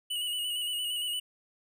square tone with vibrato, 2924 Hz, F#7, 21 cents flat, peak -31 dBFS, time 0.1-1.2 s, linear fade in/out 10 ms, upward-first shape square, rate 8.7 Hz, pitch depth 32 cents each way, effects none

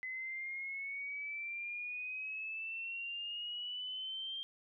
sine exponential sweep, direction up, 2027 to 3188 Hz, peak -39 dBFS, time 0.03-4.43 s, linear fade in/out 0 ms, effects none

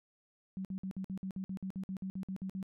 sine tone bursts, 190 Hz, F#3, 46 cents sharp, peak -36 dBFS, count 16, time 0.57-2.628 s, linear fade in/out 0 ms, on 78 ms, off 54 ms, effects none

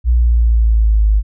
sine exponential sweep, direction down, 60.6 to 51.4 Hz, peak -8 dBFS, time 0.04-1.23 s, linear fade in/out 50 ms, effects none

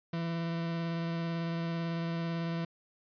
40% pulse tone with vibrato, 167.2 Hz, E3, 25 cents sharp, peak -31 dBFS, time 0.13-2.65 s, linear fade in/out 5 ms, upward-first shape sine, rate 18 Hz, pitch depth 13 cents each way, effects resampled to 11025 Hz

